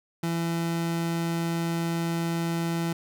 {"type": "tone", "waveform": "30% pulse", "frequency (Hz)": 167.5, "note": "E3", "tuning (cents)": 28, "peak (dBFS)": -23, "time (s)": [0.23, 2.93], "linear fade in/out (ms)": 5, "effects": []}